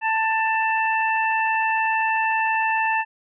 harmonic tone, 887 Hz, A5, 14 cents sharp, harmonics 1 / 2 / 3, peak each -21 / -24 / -26 dBFS, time 0.01-3.05 s, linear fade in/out 50 ms, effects none

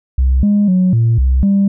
sine tone with pitch steps, 64.9 / 205.3 / 183.9 / 115.1 / 64.8 / 198.1 Hz, C2 / G#3 / F#3 / A#2 / C2 / G3, -13 / -20 / -10 / -22 / -16 / +18 cents, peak -7 dBFS, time 0.18-1.68 s, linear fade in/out 5 ms, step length 250 ms, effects tanh soft clip ceiling -6 dBFS

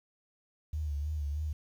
sine tone with vibrato, 74.4 Hz, D2, 23 cents sharp, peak -31 dBFS, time 0.73-1.53 s, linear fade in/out 5 ms, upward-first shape sine, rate 3.2 Hz, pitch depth 71 cents each way, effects 10-bit

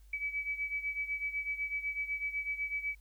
sine beating tone pair, 2287 / 2295 Hz, D7 / D7, -47 / -40 cents, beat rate 8 Hz, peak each -35 / -39 dBFS, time 0.13-2.95 s, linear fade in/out 5 ms, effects added 50 Hz sine -54 dBFS peak until 3 s + white hiss -71 dBFS RMS until 3 s

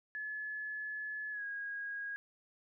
sine tone with pitch glide, 1713 to 1641.3 Hz, A6 to G#6, -47 to -21 cents, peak -38 dBFS, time 0.15-2.16 s, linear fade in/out 0 ms, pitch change -74 cents, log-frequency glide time 1.31-1.44 s, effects none

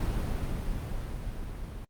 brown noise with level ramp, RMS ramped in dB -28 to -39 dBFS, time 0-1.85 s, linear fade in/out 5 ms, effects Opus 32 kbps

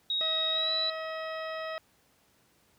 sine tone with pitch glide, 3783 to 3948 Hz, A#7 to B7, +25 to -1 cents, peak -27 dBFS, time 0.1-0.9 s, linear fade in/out 2 ms, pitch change +74 cents, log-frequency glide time 0.52-0.71 s
harmonic tone, 639 Hz, D#5, 46 cents sharp, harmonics 1 / 2 / 3 / 4 / 5 / 6 / 8, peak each -36 / -40 / -42 / -48 / -50 / -49 / -51 dBFS, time 0.21-1.78 s, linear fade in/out 0 ms
effects pink hiss -66 dBFS RMS until 2.78 s + high-pass 80 Hz 12 dB/octave

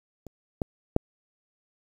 clicks, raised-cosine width 2 ms, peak -28 / -13 / -6 dBFS, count 3, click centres 0.267 / 0.618 / 0.964 s, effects 8-bit

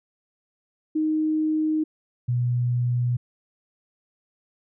sine tone pair in turn, 311.1 / 122.25 Hz, D#4 / B2, 0 / -17 cents, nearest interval octave + major third, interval 1617 cents, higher first, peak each -20 dBFS, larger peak neither, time 0.95-1.84 / 2.28-3.17 s, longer neither, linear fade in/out 10 ms, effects none

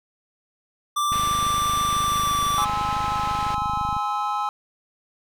square tone with pitch glide, 1177 to 1163.5 Hz, D6 to D6, +3 to -17 cents, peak -21 dBFS, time 0.96-2.65 s, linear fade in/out 10 ms, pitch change -20 cents, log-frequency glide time 2.04-2.35 s
click train, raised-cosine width 5 ms, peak -21 dBFS, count 75, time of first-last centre 1.12-3.966 s, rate 26 Hz
white low-pass noise, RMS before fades -36 dBFS, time 1.12-3.55 s, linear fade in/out 5 ms, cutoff 3000 Hz, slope 12 dB/octave
triangle chord, Ab augmented, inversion none, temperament just, 830.6 / 1038.3 / 1297.8 Hz, Ab5 / C6 / E6, 0 / -14 / -27 cents, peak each -24 / -27 / -25 dBFS, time 2.58-4.49 s, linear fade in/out 0 ms
effects none

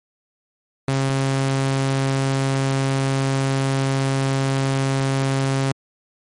sawtooth tone, 135.2 Hz, C#3, 43 cents flat, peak -14 dBFS, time 0.88-5.72 s, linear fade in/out 2 ms, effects MP3 48 kbps

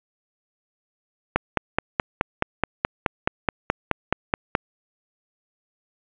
click train, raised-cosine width 0.5 ms, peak -3 dBFS, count 16, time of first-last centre 1.36-4.551 s, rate 4.7 Hz, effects resampled to 8000 Hz + 7-bit

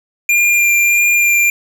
square tone with vibrato, 2394 Hz, D7, 33 cents sharp, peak -10 dBFS, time 0.29-1.5 s, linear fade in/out 2 ms, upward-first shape sine, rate 1.6 Hz, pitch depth 10 cents each way, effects none

